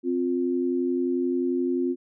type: tone pair together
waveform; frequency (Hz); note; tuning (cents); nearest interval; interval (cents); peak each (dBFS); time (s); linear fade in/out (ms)
sine; 261.6 / 353; C4 / F4; 0 / +19; perfect fourth; 519; -25; 0.03-1.96; 50
effects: none